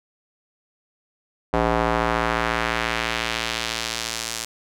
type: tone with band-pass filter sweep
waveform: square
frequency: 57.1 Hz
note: A#1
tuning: 35 cents flat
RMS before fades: -24 dBFS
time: 1.53-4.45 s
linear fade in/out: 5 ms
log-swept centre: 730 to 7100 Hz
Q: 0.98
effects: none